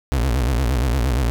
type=tone with vibrato; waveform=35% pulse; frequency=62.7 Hz; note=B1; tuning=27 cents sharp; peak=-15 dBFS; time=0.12-1.3 s; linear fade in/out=0 ms; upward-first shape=sine; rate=8.6 Hz; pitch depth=200 cents each way; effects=none